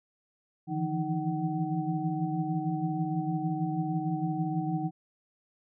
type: tone cluster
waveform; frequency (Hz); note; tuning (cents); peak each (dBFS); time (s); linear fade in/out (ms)
sine; 152.2 / 163.7 / 170.1 / 313.1 / 756; D#3 / E3 / F3 / D#4 / F#5; -38 / -12 / -45 / +11 / +37; -35 / -34 / -34 / -33 / -36; 0.67-4.91; 50
effects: none